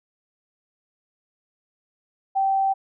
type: tone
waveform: sine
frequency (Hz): 777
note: G5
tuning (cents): -16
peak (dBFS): -18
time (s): 2.35-2.74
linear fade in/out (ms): 20
effects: none